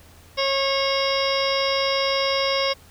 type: harmonic tone with a mistuned harmonic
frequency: 545 Hz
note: C#5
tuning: 29 cents flat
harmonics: 1 / 2 / 3 / 4 / 5 / 6 / 7 / 9 / 10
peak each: -23 / -27 / -36 / -28 / -31 / -32 / -31 / -31 / -30 dBFS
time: 0.37-2.74 s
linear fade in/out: 20 ms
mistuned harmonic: 5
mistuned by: +56 cents
effects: added 84 Hz sine -51 dBFS peak until 2.9 s + pink hiss -51 dBFS RMS until 2.9 s